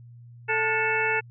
harmonic tone with a mistuned harmonic, 440.5 Hz, A4, 2 cents sharp, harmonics 1 / 2 / 3 / 4 / 5 / 6, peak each -29 / -29 / -29 / -29 / -29 / -29 dBFS, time 0.48-1.21 s, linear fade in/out 20 ms, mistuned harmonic 3, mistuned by +150 cents, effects added 119 Hz sine -44 dBFS peak until 1.3 s

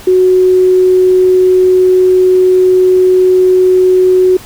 sine tone, 369.4 Hz, F#4, 3 cents flat, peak -4 dBFS, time 0.07-4.37 s, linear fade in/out 5 ms, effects pink hiss -33 dBFS RMS until 4.45 s

